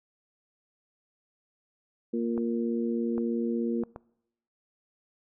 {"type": "harmonic tone", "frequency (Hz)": 116.8, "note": "A#2", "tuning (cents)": 4, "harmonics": [2, 3, 4], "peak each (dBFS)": [-28, -32, -34], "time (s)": [2.13, 3.84], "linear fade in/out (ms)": 10}
{"type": "clicks", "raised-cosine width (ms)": 1, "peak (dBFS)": -25, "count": 4, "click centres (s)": [2.378, 3.18, 3.836, 3.961]}
{"effects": ["noise-tail reverb RT60 0.8 s tail -24 dB re dry"]}